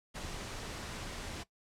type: noise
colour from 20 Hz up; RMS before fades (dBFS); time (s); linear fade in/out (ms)
pink; -42; 0.14-1.44; 20
effects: noise-tail reverb RT60 0.1 s tail -18 dB re dry + low-pass 8000 Hz 12 dB/octave